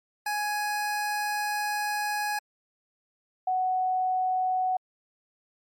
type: tone pair in turn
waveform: 25% pulse / sine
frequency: 834 / 743 Hz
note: G#5 / F#5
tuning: +7 / +7 cents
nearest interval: major second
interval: 200 cents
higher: first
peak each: -23 dBFS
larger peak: neither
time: 0.26-2.39 / 3.47-4.77 s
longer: first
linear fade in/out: 5 ms
effects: MP3 64 kbps